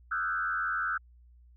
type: tone with frequency modulation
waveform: sine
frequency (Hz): 1420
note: F6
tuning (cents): +28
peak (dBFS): -28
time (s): 0.11-0.98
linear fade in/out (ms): 10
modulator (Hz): 86.2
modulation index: 1.7
effects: added 60 Hz sine -54 dBFS peak until 1.56 s

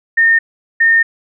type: tone bursts at uneven times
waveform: sine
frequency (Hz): 1826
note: A#6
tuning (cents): -36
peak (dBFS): -7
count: 2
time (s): 0.17-0.39 / 0.8-1.03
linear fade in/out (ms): 10
effects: none

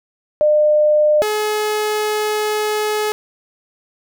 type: tone pair in turn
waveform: sine / sawtooth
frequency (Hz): 603 / 424.9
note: D5 / G#4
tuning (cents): +46 / +40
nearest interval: tritone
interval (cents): 606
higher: first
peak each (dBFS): -10 / -13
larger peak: first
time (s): 0.41-1.22 / 1.22-3.12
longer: second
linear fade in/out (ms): 0
effects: none

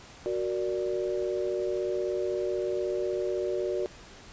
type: chord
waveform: sine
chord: Gb augmented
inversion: none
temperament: equal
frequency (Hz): 370 / 466.2 / 587.3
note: Gb4 / Bb4 / D5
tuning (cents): 0 / 0 / 0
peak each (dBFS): -29 / -34 / -33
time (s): 0.26-3.86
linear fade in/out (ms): 0
effects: pink hiss -49 dBFS RMS until 4.32 s + resampled to 16000 Hz

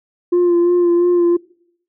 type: tone with vibrato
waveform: sine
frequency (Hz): 349.2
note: F4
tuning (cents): 0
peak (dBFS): -8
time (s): 0.32-1.37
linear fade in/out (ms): 10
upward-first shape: sine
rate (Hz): 2.9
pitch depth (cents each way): 25
effects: noise-tail reverb RT60 0.7 s tail -24 dB re dry + tanh soft clip ceiling -9 dBFS

